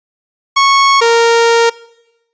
sawtooth tone pair in turn, 1103 / 463.8 Hz, C#6 / A#4, -9 / -9 cents, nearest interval octave + minor third, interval 1500 cents, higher first, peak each -3 dBFS, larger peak neither, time 0.56-1.01 / 1.01-1.7 s, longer second, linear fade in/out 10 ms, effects noise-tail reverb RT60 0.9 s tail -21 dB re dry + resampled to 16000 Hz

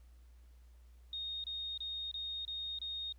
sine tone bursts, 3709 Hz, A#7, 9 cents flat, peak -38 dBFS, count 6, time 1.13-3.125 s, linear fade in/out 2 ms, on 310 ms, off 27 ms, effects added 60 Hz sine -56 dBFS peak until 3.18 s + pink hiss -74 dBFS RMS until 3.18 s

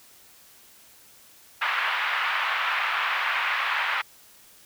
pink band-pass noise, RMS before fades -26 dBFS, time 1.61-4.02 s, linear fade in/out 10 ms, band 1000 to 2800 Hz, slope 24 dB/octave, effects white hiss -53 dBFS RMS until 4.65 s

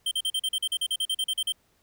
square tone bursts, 3136 Hz, G7, in tune, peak -25 dBFS, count 16, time 0.06-1.523 s, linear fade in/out 5 ms, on 53 ms, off 41 ms, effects pink hiss -67 dBFS RMS until 1.82 s

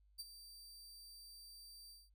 sawtooth tone with ADSR envelope, 4661 Hz, D8, 14 cents flat, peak -40 dBFS, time 0.18-2.1 s, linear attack 20 ms, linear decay 33 ms, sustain -12 dB, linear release 200 ms, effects added 50 Hz sine -67 dBFS peak until 2.14 s

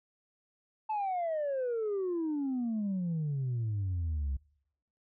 sine exponential sweep, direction down, 883 to 65.3 Hz, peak -28 dBFS, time 0.89-4.37 s, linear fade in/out 10 ms, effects noise-tail reverb RT60 0.8 s tail -26 dB re dry + tanh soft clip ceiling -28 dBFS

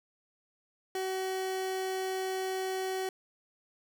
30% pulse tone, 377.5 Hz, F#4, 35 cents sharp, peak -29 dBFS, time 0.95-3.09 s, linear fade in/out 2 ms, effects none

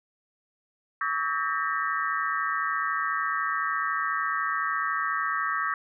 sine tone cluster, 1134 / 1288 / 1596 / 1817 / 1927 Hz, C#6 / E6 / G6 / A#6 / B6, +39 / -41 / +31 / -45 / -43 cents, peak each -30 / -30 / -32 / -32 / -38 dBFS, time 1.01-5.74 s, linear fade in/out 2 ms, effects none

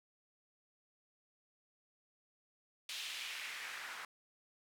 white noise with band-pass filter sweep, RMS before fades -45 dBFS, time 2.89-4.05 s, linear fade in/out 2 ms, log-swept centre 3400 to 1400 Hz, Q 1.9, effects none

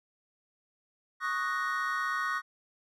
triangle chord, D# minor seventh, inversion third, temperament equal, 1108.7 / 1244.5 / 1480 / 1864.7 Hz, C#6 / D#6 / F#6 / A#6, 0 / 0 / 0 / 0 cents, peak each -33 dBFS, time 1.2-2.42 s, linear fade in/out 50 ms, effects none

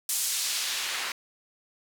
white noise with band-pass filter sweep, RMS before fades -30 dBFS, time 0.09-1.12 s, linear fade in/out 2 ms, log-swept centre 8900 to 1700 Hz, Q 0.8, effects none

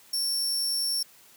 sawtooth tone, 5450 Hz, F8, 43 cents flat, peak -23 dBFS, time 0.13-1.03 s, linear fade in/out 5 ms, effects white hiss -55 dBFS RMS until 1.36 s + high-pass 100 Hz 12 dB/octave

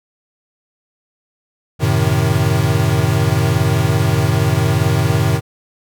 square chord, F# diminished seventh, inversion none, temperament equal, 92.5 / 110 / 130.81 / 155.56 Hz, F#2 / A2 / C3 / Eb3, 0 / 0 / 0 / 0 cents, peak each -20 / -18 / -19 / -19 dBFS, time 1.79-5.41 s, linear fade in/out 50 ms, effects none

